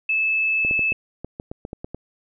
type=tone; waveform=sine; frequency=2614 Hz; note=E7; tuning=15 cents flat; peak=-18 dBFS; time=0.09-0.93 s; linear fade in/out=5 ms
type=clicks; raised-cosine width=2 ms; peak=-18 dBFS; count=11; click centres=0.649 / 0.711 / 0.793 / 0.921 / 1.246 / 1.399 / 1.515 / 1.651 / 1.731 / 1.845 / 1.946 s
effects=none